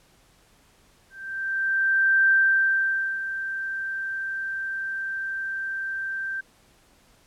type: tone with ADSR envelope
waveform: sine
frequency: 1568 Hz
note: G6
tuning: in tune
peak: -15 dBFS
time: 1.1-6.41 s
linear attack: 1200 ms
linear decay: 890 ms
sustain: -12 dB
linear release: 9 ms
effects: pink hiss -59 dBFS RMS until 7.26 s + low-pass 12000 Hz 12 dB/octave